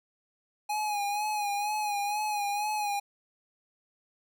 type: tone with vibrato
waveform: square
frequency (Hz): 830.6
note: G#5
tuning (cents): 0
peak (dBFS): -29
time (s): 0.69-3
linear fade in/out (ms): 10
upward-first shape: sine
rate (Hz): 2.1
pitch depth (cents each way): 46
effects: none